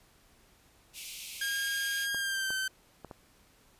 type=high-pass noise; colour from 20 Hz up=pink; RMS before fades=-43 dBFS; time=0.93-2.08 s; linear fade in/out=50 ms; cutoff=2200 Hz; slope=96 dB/octave
type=tone with pitch glide; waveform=sawtooth; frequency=1621 to 1541.6 Hz; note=G#6 to G6; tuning=-42 to -29 cents; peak=-27 dBFS; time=1.41-2.68 s; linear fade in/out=5 ms; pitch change=-87 cents; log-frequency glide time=2.14-2.54 s
type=clicks; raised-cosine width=1 ms; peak=-29 dBFS; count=4; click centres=2.146 / 2.505 / 3.047 / 3.112 s
effects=pink hiss -63 dBFS RMS until 3.79 s + resampled to 32000 Hz